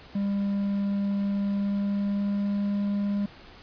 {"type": "tone with pitch glide", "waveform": "triangle", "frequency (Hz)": [200, 202.3], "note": ["G3", "G#3"], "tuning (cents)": [35, -45], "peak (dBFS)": -22, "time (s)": [0.15, 3.26], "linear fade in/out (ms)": 5, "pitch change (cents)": 20, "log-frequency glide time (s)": [1.28, 2.71], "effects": ["pink hiss -49 dBFS RMS until 3.62 s", "resampled to 11025 Hz"]}